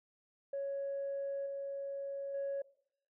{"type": "tone with level steps", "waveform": "sine", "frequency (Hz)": 555, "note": "C#5", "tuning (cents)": 2, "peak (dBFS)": [-34, -37, -33], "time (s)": [0.53, 2.62], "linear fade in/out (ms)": 5, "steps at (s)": [1.46, 2.34], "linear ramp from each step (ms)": 5, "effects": ["noise-tail reverb RT60 0.7 s tail -21 dB re dry", "tanh soft clip ceiling -32 dBFS"]}